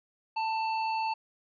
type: tone with hard clipping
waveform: sine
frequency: 888 Hz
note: A5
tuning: 16 cents sharp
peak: -30 dBFS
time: 0.36-1.14 s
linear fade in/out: 10 ms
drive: 17 dB
effects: resampled to 11025 Hz